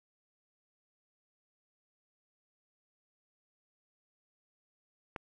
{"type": "click", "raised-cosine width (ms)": 0.5, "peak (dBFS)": -23, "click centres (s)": 5.162, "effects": []}